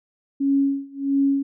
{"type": "tone with tremolo", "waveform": "sine", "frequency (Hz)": 276.6, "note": "C#4", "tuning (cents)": -4, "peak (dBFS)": -15, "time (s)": [0.4, 1.43], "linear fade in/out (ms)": 10, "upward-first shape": "sine", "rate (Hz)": 1.5, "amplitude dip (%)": 95, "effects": []}